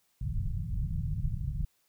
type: low-pass noise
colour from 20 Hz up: pink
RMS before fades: -32 dBFS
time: 0.21-1.65 s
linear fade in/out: 5 ms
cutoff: 170 Hz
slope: 48 dB/octave
effects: white hiss -72 dBFS RMS until 1.88 s